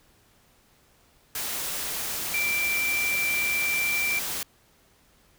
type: tone in noise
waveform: sine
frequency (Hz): 2349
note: D7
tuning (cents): 0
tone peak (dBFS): -24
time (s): 2.34-4.19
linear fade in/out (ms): 2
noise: white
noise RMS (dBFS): -31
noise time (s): 1.35-4.43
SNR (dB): +4
effects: pink hiss -61 dBFS RMS until 5.38 s